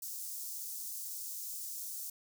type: high-pass noise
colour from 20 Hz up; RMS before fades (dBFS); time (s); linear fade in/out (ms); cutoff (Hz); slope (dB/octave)
white; -42; 0.02-2.1; 5; 5600; 24
effects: none